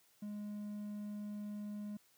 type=tone; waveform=triangle; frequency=207.7 Hz; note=G#3; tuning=in tune; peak=-39 dBFS; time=0.22-1.97 s; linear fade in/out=5 ms; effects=white hiss -70 dBFS RMS until 2.17 s + high-pass 80 Hz 12 dB/octave